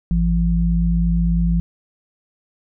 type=tone pair together; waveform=sine; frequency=53.78 / 170.3 Hz; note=A1 / F3; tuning=-39 / -43 cents; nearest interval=octave + minor sixth; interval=1996 cents; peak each=-17 dBFS; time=0.11-1.6 s; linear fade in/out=0 ms; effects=none